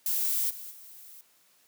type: noise with level steps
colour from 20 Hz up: violet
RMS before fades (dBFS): -28 / -42 / -49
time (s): 0.06-1.21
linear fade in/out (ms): 2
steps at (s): 0.49 / 0.7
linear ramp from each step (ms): 20
effects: white hiss -64 dBFS RMS until 1.67 s + high-pass 150 Hz 12 dB/octave